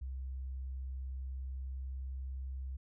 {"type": "tone with pitch glide", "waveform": "sine", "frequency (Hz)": [65.41, 65.79], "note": ["C2", "C2"], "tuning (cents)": [0, 10], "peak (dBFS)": -38, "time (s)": [0.01, 2.77], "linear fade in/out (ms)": 10, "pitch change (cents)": 10, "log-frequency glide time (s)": [0.96, 2.44], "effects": []}